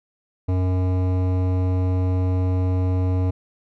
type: tone with hard clipping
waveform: sine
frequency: 92 Hz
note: F#2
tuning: 9 cents flat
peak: -20 dBFS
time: 0.48-3.31 s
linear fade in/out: 10 ms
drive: 15 dB
effects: none